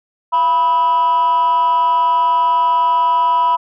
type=tone with amplitude modulation; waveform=sine; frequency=984 Hz; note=B5; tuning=7 cents flat; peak=-6 dBFS; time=0.32-3.57 s; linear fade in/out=20 ms; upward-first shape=sine; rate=299 Hz; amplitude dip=65%; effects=tanh soft clip ceiling -8 dBFS